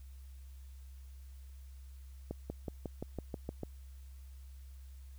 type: accelerating click train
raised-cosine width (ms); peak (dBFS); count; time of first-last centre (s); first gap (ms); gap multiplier
2; -25; 9; 2.31-3.633; 190; 0.96
effects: added 66 Hz sine -48 dBFS peak until 5.18 s + white hiss -68 dBFS RMS until 5.18 s